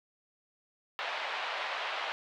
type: band-pass noise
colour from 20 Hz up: pink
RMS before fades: -36 dBFS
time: 0.99-2.12 s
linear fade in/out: 0 ms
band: 640 to 3600 Hz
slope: 24 dB/octave
effects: none